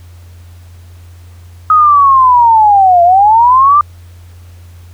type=linear two-way sweep; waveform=sine; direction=down then up; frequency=1267 to 681 to 1202 Hz; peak=-3 dBFS; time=1.7-3.81 s; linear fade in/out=2 ms; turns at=3.03 s; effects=added 87 Hz sine -32 dBFS peak until 4.93 s + pink hiss -47 dBFS RMS until 4.93 s